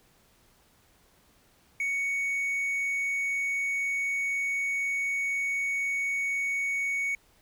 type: tone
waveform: triangle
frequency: 2229 Hz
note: C#7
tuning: 9 cents sharp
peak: -25 dBFS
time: 1.8-7.15 s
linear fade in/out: 2 ms
effects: pink hiss -63 dBFS RMS until 7.41 s